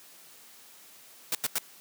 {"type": "noise bursts", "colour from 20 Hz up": "white", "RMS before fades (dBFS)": -28, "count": 3, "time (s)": [1.32, 1.584], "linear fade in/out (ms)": 2, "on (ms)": 30, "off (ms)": 87, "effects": ["white hiss -53 dBFS RMS until 1.8 s", "high-pass 150 Hz 12 dB/octave"]}